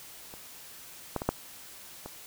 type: clicks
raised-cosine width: 1 ms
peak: -30 / -15 / -19 / -10 / -25 dBFS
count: 5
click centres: 0.339 / 1.163 / 1.219 / 1.29 / 2.06 s
effects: white hiss -48 dBFS RMS until 2.26 s